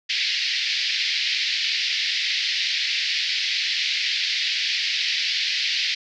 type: band-pass noise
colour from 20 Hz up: white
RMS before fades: -24 dBFS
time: 0.09-5.95 s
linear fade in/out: 10 ms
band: 1900 to 5000 Hz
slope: 48 dB/octave
effects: none